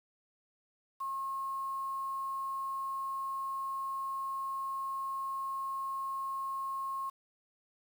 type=tone with quantisation; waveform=sine; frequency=1080 Hz; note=C#6; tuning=45 cents flat; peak=-34 dBFS; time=1-7.1 s; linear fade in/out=10 ms; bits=9; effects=none